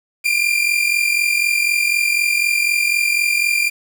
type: tone pair together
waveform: 40% pulse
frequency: 2370 / 2414 Hz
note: D7 / D7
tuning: +15 / +47 cents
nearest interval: unison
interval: 32 cents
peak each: -17 dBFS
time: 0.24-3.7 s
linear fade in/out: 20 ms
effects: 7-bit